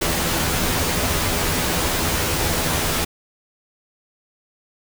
pink noise with comb filter, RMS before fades -21 dBFS, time 0.01-3.05 s, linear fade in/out 10 ms, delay 12 ms, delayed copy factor +0.6, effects none

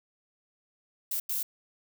violet noise bursts at uneven times, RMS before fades -31 dBFS, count 2, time 1.11-1.2 / 1.29-1.43 s, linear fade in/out 5 ms, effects none

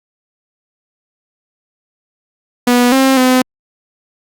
sawtooth tone with pitch steps, 244.6 / 266.2 / 255.2 Hz, B3 / C4 / C4, -16 / +30 / -43 cents, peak -4 dBFS, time 2.67-3.42 s, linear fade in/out 5 ms, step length 250 ms, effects Opus 48 kbps

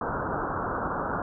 white low-pass noise, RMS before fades -30 dBFS, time 0.01-1.22 s, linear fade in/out 2 ms, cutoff 1500 Hz, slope 96 dB/octave, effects none

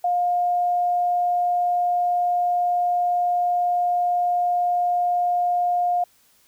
sine tone, 709 Hz, F5, 26 cents sharp, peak -18 dBFS, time 0.04-6.04 s, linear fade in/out 5 ms, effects white hiss -59 dBFS RMS until 6.47 s

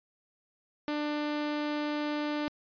sawtooth tone, 297.2 Hz, D4, 21 cents sharp, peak -26 dBFS, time 0.88-2.48 s, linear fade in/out 0 ms, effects resampled to 11025 Hz

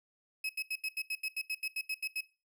35% pulse tone bursts, 2562 Hz, E7, 50 cents flat, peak -32 dBFS, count 14, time 0.44-2.208 s, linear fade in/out 5 ms, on 52 ms, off 80 ms, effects noise-tail reverb RT60 0.3 s tail -18 dB re dry

